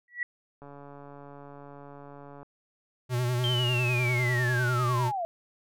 sine tone with exponential growth, 1938 Hz, B6, 33 cents flat, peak -24 dBFS, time 0.08-0.23 s, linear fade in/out 2 ms, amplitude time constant 31 ms
click train, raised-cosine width 1 ms, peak -33 dBFS, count 258, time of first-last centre 0.62-2.43 s, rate 142 Hz
square tone with vibrato, 123.47 Hz, B2, in tune, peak -26 dBFS, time 3.09-5.12 s, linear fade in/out 50 ms, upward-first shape sine, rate 10 Hz, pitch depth 47 cents each way
sine linear sweep, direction down, 3179 to 648 Hz, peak -28 dBFS, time 3.44-5.25 s, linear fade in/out 0 ms
effects none

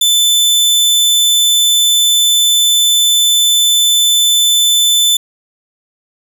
sawtooth tone, 3520 Hz, A7, in tune, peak -5 dBFS, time 0.01-5.17 s, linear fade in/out 5 ms, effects none

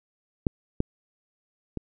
clicks, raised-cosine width 3 ms, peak -9 / -10 / -18 dBFS, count 3, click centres 0.468 / 0.804 / 1.773 s, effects none

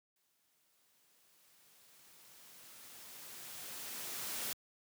white noise with exponential growth, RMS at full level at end -39 dBFS, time 0.16-4.53 s, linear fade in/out 2 ms, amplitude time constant 950 ms, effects high-pass 100 Hz 12 dB/octave

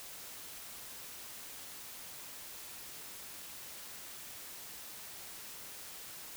silence, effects white hiss -48 dBFS RMS until 6.36 s

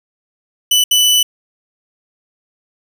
sawtooth tone bursts at uneven times, 2982 Hz, F#7, 13 cents sharp, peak -6 dBFS, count 2, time 0.71-0.84 / 0.91-1.23 s, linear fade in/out 5 ms, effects 8-bit

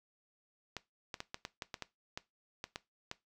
clicks, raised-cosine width 0.2 ms, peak -22 dBFS, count 12, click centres 0.767 / 1.142 / 1.204 / 1.344 / 1.451 / 1.622 / 1.742 / 1.823 / 2.175 / 2.641 / 2.759 / 3.114 s, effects noise-tail reverb RT60 0.2 s tail -18 dB re dry

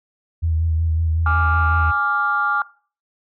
sine tone with vibrato, 81.1 Hz, E2, 28 cents flat, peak -16 dBFS, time 0.42-1.92 s, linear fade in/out 20 ms, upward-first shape sine, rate 5.4 Hz, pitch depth 38 cents each way
sine chord, D diminished, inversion second, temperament equal, 830.6 / 1174.7 / 1396.9 Hz, Ab5 / D6 / F6, 0 / 0 / 0 cents, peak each -24 / -21 / -19 dBFS, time 1.26-2.62 s, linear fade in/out 2 ms
effects noise-tail reverb RT60 0.4 s tail -20 dB re dry + tanh soft clip ceiling -7 dBFS

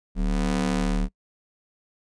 30% pulse ring-modulated tone, 74.3 Hz, D2, 21 cents sharp, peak -16 dBFS, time 0.15-1.09 s, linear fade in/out 50 ms, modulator 112 Hz, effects noise-tail reverb RT60 0.1 s tail -23 dB re dry + resampled to 22050 Hz

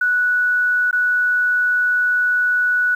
sine tone with dropouts, 1475 Hz, F#6, 6 cents flat, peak -14 dBFS, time 0.01-2.95 s, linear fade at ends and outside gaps 5 ms, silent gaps 0.911-0.928 s, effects 8-bit

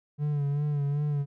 triangle tone with vibrato, 145 Hz, D3, 22 cents flat, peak -23 dBFS, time 0.18-1.26 s, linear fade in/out 50 ms, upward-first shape sine, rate 2.6 Hz, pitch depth 46 cents each way, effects none

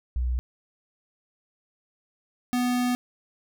sine / square tone pair in turn, 61.74 / 247 Hz, B1 / B3, 0 / 0 cents, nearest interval 2 octaves, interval 2400 cents, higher second, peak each -23 dBFS, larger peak neither, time 0.16-0.39 / 2.53-2.95 s, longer second, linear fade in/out 0 ms, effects none

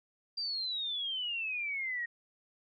sine exponential sweep, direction down, 4770 to 1866 Hz, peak -33 dBFS, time 0.37-2.06 s, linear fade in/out 10 ms, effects none

